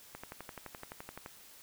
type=click train; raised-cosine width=0.5 ms; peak=-28 dBFS; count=14; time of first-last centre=0.15-1.261 s; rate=11.7 Hz; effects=white hiss -56 dBFS RMS until 1.62 s